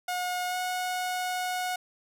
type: tone with pitch glide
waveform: sawtooth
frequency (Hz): 722 to 730.4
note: F#5 to F#5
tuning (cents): -43 to -23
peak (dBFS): -25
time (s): 0.08-1.76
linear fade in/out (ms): 5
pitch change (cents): +20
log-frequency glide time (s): 0.47-0.57
effects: none